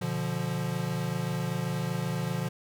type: chord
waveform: square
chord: B diminished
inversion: none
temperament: equal with one note detuned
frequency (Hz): 121.63 / 146.83 / 174.61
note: B2 / D3 / F3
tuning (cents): -26 / 0 / 0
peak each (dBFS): -35 / -34 / -33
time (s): 0.01-2.49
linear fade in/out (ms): 10
effects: none